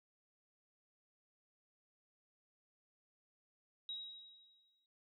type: tone with exponential decay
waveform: sine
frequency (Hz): 3822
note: A#7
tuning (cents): +43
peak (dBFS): -40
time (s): 3.89-4.86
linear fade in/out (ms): 1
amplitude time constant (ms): 210
effects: none